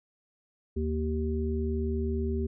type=harmonic tone; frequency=77.4 Hz; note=D#2; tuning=9 cents flat; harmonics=1 / 3 / 5; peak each=-29 / -33 / -33 dBFS; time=0.76-2.47 s; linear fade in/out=10 ms; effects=none